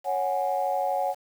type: chord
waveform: sine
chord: C# suspended fourth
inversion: none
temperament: just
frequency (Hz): 554.4 / 739.2 / 831.5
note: C#5 / F#5 / G#5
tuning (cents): 0 / -2 / +2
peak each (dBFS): -28 / -26 / -29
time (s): 0.04-1.15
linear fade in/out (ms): 50
effects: tanh soft clip ceiling -15 dBFS + 8-bit